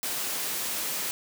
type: high-pass noise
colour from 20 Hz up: white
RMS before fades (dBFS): -31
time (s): 0.03-1.11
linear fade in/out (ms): 0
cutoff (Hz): 150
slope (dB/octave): 12
effects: none